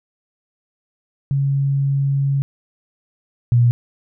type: tone pair in turn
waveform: sine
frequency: 138.59 / 120.12 Hz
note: C#3 / B2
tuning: 0 / -48 cents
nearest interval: major second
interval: 248 cents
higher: first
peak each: -15 / -10 dBFS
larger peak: second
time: 1.31-2.42 / 3.52-3.71 s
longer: first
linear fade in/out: 0 ms
effects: none